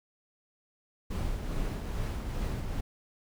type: noise with tremolo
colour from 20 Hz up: brown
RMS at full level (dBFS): -31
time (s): 1.1-2.81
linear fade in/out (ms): 10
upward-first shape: triangle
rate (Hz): 2.4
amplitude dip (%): 45
effects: none